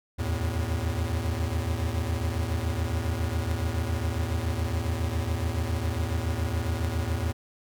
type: tone cluster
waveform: square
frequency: 77.7 / 84.9 / 111 Hz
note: D#2 / F2 / A2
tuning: -2 / -48 / +16 cents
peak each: -31 / -31 / -32 dBFS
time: 0.18-7.33 s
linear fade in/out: 20 ms
effects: none